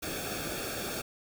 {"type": "noise with comb filter", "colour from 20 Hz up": "pink", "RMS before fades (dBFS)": -36, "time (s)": [0.02, 1.02], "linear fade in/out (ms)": 10, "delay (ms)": 1, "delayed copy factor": -0.75, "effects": []}